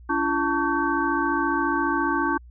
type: tone cluster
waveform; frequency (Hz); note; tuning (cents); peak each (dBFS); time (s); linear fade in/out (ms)
sine; 285.4 / 339.9 / 891 / 1126 / 1546; D4 / F4 / A5 / C#6 / G6; -49 / -47 / +22 / +27 / -24; -27; 0.09-2.38; 10
effects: added 60 Hz sine -43 dBFS peak until 2.5 s